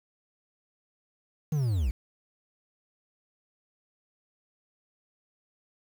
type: linear sweep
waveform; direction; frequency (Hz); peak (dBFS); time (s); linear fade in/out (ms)
triangle; down; 160 to 52; -22; 1.52-1.91; 5
effects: 8-bit